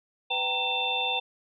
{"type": "tone cluster", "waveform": "sine", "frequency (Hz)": [501, 773, 926, 2685, 3561], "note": ["B4", "G5", "A#5", "E7", "A7"], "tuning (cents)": [25, -24, -12, 31, 20], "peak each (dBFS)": [-37, -32, -36, -30, -29], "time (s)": [0.3, 1.2], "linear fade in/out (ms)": 10, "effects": []}